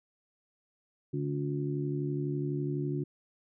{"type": "harmonic tone", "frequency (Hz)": 72, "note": "D2", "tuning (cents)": -34, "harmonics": [2, 3, 4, 5], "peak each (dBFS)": [-32, -46, -36, -36], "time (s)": [1.13, 3.04], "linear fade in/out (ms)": 10, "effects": []}